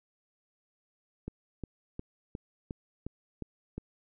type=click train; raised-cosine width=3 ms; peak=-24 dBFS; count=8; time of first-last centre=1.28-3.78 s; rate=2.8 Hz; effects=none